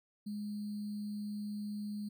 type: tone with sample-and-hold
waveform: sine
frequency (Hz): 207.7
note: G#3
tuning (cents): 0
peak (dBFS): -37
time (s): 0.26-2.09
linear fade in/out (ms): 10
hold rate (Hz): 4410
effects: none